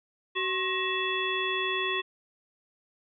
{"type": "harmonic tone with a mistuned harmonic", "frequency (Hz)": 377.1, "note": "F#4", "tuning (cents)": 33, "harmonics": [1, 3, 5, 7, 9], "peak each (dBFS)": [-33, -33, -33, -33, -33], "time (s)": [0.35, 2.02], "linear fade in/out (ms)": 20, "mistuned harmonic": 3, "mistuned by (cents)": -84, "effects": []}